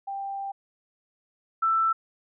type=tone pair in turn; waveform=sine; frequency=789 / 1328.6 Hz; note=G5 / E6; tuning=+11 / +13 cents; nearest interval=major sixth; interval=902 cents; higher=second; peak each=-30 / -20 dBFS; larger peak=second; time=0.07-0.52 / 1.62-1.93 s; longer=first; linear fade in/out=10 ms; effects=none